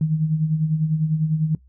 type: tone with tremolo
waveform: sine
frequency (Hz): 156.5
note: D#3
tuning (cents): +10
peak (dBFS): -15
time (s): 0.01-1.55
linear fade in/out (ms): 2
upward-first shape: sine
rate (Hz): 10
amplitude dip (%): 60
effects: noise-tail reverb RT60 0.1 s tail -19 dB re dry + added 64 Hz sine -49 dBFS peak until 1.68 s